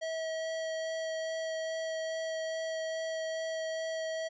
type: tone with vibrato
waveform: square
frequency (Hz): 644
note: E5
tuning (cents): -41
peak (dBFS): -34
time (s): 0.01-4.29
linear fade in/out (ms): 20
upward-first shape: sine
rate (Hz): 2.4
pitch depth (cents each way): 8
effects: resampled to 16000 Hz